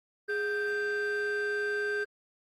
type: tone pair together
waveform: triangle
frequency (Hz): 414.9 / 1568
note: G#4 / G6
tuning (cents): -2 / 0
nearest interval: octave + major seventh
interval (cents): 2302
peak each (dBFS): -28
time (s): 0.28-2.05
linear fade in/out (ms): 20
effects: tanh soft clip ceiling -24 dBFS + Opus 24 kbps